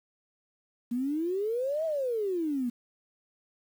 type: exponential two-way sweep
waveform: sine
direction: up then down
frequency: 233.1 to 659 to 233.1 Hz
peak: -27 dBFS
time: 0.91-2.7 s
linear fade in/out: 10 ms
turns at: 1.85 s
effects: 9-bit